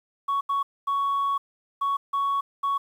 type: tone bursts at uneven times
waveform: sine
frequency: 1115 Hz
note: C#6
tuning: 10 cents sharp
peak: -20 dBFS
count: 6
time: 0.28-0.41 / 0.49-0.63 / 0.87-1.38 / 1.81-1.97 / 2.13-2.41 / 2.63-2.78 s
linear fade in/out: 10 ms
effects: tanh soft clip ceiling -20 dBFS + 9-bit